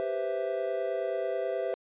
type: chord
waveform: triangle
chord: C major seventh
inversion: second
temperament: equal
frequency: 392 / 493.9 / 523.3 / 659.3 Hz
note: G4 / B4 / C5 / E5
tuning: 0 / 0 / 0 / 0 cents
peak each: -33 / -34 / -32 / -31 dBFS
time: 0-1.74 s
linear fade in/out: 0 ms
effects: resampled to 8000 Hz